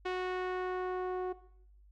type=tone with low-pass filter sweep; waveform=sawtooth; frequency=367.3 Hz; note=F#4; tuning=13 cents flat; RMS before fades=-35 dBFS; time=0.05-1.33 s; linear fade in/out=10 ms; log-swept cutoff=3000 to 800 Hz; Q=0.96; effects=noise-tail reverb RT60 0.7 s tail -17 dB re dry + added 50 Hz sine -57 dBFS peak until 1.91 s